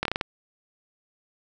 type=slowing click train; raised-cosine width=0.3 ms; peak=-9 dBFS; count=6; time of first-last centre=0.03-0.212 s; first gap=23 ms; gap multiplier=1.23; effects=none